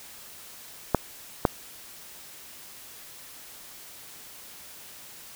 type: clicks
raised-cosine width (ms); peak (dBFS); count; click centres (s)
1; -4; 2; 0.947 / 1.452
effects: white hiss -46 dBFS RMS until 5.35 s